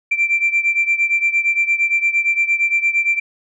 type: beating tone pair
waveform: sine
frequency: 2349 / 2357.7 Hz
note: D7 / D7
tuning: 0 / +6 cents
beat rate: 8.7 Hz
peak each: -15 / -18 dBFS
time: 0.11-3.2 s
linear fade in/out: 10 ms
effects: tanh soft clip ceiling -8 dBFS

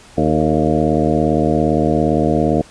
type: harmonic tone with a mistuned harmonic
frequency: 77.5 Hz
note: D#2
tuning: 6 cents flat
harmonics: 1 / 2 / 3 / 4 / 5 / 6 / 7 / 8 / 9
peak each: -24 / -20 / -19 / -19 / -25 / -21 / -23 / -23 / -22 dBFS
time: 0.17-2.62 s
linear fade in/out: 10 ms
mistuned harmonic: 6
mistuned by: -47 cents
effects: pink hiss -43 dBFS RMS until 2.7 s + resampled to 22050 Hz

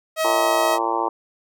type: tone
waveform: sawtooth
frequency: 637 Hz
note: D#5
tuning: 41 cents sharp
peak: -15 dBFS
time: 0.16-0.79 s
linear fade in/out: 50 ms
type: harmonic tone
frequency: 114.2 Hz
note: A#2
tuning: 35 cents flat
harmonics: 3 / 4 / 5 / 6 / 7 / 8 / 9 / 10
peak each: -28 / -30 / -31 / -32 / -27 / -24 / -27 / -30 dBFS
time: 0.24-1.09 s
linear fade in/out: 10 ms
effects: none

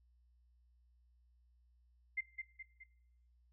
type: tone with echo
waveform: sine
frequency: 2093 Hz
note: C7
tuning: in tune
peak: -34 dBFS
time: 2.17-2.21 s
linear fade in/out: 10 ms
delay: 210 ms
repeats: 3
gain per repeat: -6 dB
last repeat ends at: 2.84 s
effects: noise-tail reverb RT60 0.9 s tail -21 dB re dry + added 60 Hz sine -67 dBFS peak until 3.52 s

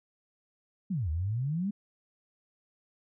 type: exponential two-way sweep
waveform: sine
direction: down then up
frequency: 212.2 to 74.7 to 212.2 Hz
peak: -28 dBFS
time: 0.9-1.71 s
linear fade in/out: 10 ms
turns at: 1.1 s
effects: none

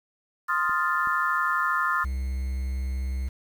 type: chord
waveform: sine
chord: F dominant seventh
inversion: second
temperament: equal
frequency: 1046.5 / 1244.5 / 1396.9 / 1760 Hz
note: C6 / Eb6 / F6 / A6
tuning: 0 / 0 / 0 / 0 cents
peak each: -28 / -27 / -27 / -29 dBFS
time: 0.48-2.05 s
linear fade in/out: 20 ms
type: clicks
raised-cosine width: 3 ms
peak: -32 dBFS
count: 2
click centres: 0.695 / 1.073 s
type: tone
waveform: triangle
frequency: 65.41 Hz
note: C2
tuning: in tune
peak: -24 dBFS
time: 2.04-3.29 s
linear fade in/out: 10 ms
effects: 8-bit

